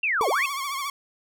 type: linear two-way sweep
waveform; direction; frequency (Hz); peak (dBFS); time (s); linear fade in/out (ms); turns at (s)
sine; down then up; 2794 to 355.4 to 2711; -21; 0.03-0.46; 5; 0.29
type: tone with vibrato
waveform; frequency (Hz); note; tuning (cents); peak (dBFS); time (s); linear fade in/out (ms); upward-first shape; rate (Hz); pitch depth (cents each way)
sawtooth; 1108.7; C#6; 0; -24; 0.21-0.9; 2; triangle; 14; 92
type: tone with exponential decay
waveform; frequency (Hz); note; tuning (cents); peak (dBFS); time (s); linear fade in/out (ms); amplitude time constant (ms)
sine; 448.1; A4; +32; -20; 0.21-0.31; 0; 20
effects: none